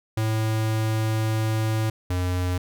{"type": "tone pair in turn", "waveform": "square", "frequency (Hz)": [110, 90.23], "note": ["A2", "F#2"], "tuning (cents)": [0, -43], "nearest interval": "minor third", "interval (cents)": 343, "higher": "first", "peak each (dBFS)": [-22, -23], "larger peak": "first", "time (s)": [[0.17, 1.9], [2.1, 2.58]], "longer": "first", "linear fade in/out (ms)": 5, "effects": []}